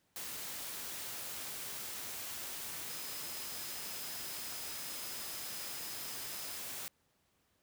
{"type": "tone in noise", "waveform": "sine", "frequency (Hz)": 5070, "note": "D#8", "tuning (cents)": 32, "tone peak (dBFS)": -51, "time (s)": [2.9, 6.57], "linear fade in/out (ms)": 0, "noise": "white", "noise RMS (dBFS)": -43, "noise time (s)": [0.16, 6.88], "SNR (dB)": -11, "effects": ["pink hiss -75 dBFS RMS until 7.62 s", "high-pass 60 Hz 12 dB/octave"]}